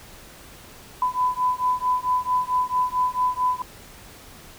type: beating tone pair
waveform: sine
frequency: 1000 / 1004.5 Hz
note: B5 / B5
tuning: +21 / +29 cents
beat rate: 4.5 Hz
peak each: -23 dBFS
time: 1.02-3.62 s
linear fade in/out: 2 ms
effects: pink hiss -45 dBFS RMS until 4.58 s